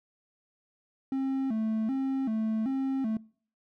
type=tone with vibrato; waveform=triangle; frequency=242.6 Hz; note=B3; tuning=31 cents flat; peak=-25 dBFS; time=1.12-3.17 s; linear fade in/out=2 ms; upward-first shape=square; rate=1.3 Hz; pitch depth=170 cents each way; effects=noise-tail reverb RT60 0.5 s tail -24 dB re dry